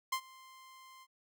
sawtooth tone with ADSR envelope, 1046.5 Hz, C6, in tune, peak -26 dBFS, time 0.12-1.07 s, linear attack 8 ms, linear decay 75 ms, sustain -24 dB, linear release 47 ms, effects none

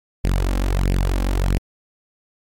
sawtooth tone with flanger, 46.25 Hz, F#1, in tune, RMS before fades -19 dBFS, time 0.24-1.58 s, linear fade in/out 0 ms, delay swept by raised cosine 0.38 to 3.78 ms, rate 1.5 Hz, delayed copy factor +0.75, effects AAC 64 kbps

